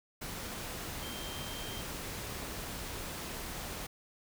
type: tone in noise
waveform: sine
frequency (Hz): 3157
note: G7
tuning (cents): +12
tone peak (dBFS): -46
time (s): 1.02-1.82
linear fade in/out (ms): 10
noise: pink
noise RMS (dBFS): -41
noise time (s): 0.21-3.87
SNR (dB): -8
effects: none